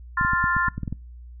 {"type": "chord", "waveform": "sine", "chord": "F major", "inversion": "second", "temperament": "equal", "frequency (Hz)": [1046.5, 1396.9, 1760], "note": ["C6", "F6", "A6"], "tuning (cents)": [0, 0, 0], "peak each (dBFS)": -24, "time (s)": [0.17, 0.69], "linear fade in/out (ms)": 5}
{"type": "clicks", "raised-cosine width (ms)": 5, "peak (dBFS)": -16, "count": 10, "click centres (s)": [0.212, 0.249, 0.334, 0.441, 0.566, 0.683, 0.78, 0.833, 0.878, 0.926]}
{"effects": ["noise-tail reverb RT60 0.4 s tail -25 dB re dry", "added 60 Hz sine -39 dBFS peak until 1.4 s"]}